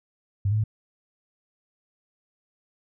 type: tone with pitch steps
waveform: sine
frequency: 99.4 / 107.2 / 108.4 Hz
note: G2 / A2 / A2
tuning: +25 / -45 / -25 cents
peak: -20 dBFS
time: 0.45-0.639 s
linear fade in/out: 5 ms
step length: 63 ms
effects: none